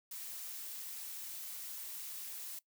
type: noise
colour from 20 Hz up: blue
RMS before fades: -45 dBFS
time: 0.11-2.59 s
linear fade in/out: 5 ms
effects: noise-tail reverb RT60 0.1 s tail -19 dB re dry